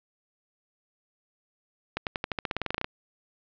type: accelerating click train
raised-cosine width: 0.3 ms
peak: -12 dBFS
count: 16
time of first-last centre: 1.97-2.844 s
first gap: 98 ms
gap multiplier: 0.92
effects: low-pass 4000 Hz 12 dB/octave